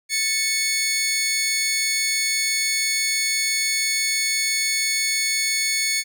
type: tone pair together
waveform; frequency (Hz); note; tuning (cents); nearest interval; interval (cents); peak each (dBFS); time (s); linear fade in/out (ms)
15% pulse; 1760 / 2207; A6 / C#7; 0 / -8; major third; 392; -25 / -14; 0.09-6.04; 50
effects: none